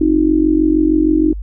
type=tone with amplitude modulation; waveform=sine; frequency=311.1 Hz; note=D#4; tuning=in tune; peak=-6 dBFS; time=0.01-1.33 s; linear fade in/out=5 ms; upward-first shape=sine; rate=46.4 Hz; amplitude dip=85%; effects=added 50 Hz sine -22 dBFS peak until 1.42 s